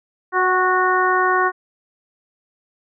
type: harmonic tone with a mistuned harmonic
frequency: 367.7 Hz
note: F#4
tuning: 11 cents flat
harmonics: 1 / 2 / 3 / 4 / 5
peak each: -21 / -22 / -18 / -21 / -24 dBFS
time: 0.32-1.52 s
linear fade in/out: 50 ms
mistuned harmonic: 2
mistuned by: +22 cents
effects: none